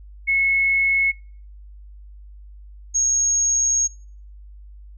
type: tone pair in turn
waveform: sine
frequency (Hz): 2188 / 6557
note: C#7 / G#8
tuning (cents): -23 / -23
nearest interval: octave + perfect fifth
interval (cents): 1900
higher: second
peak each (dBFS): -16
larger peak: neither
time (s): 0.27-1.12 / 2.94-3.88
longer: second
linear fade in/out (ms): 20
effects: noise-tail reverb RT60 0.5 s tail -26 dB re dry + added 50 Hz sine -39 dBFS peak until 4.97 s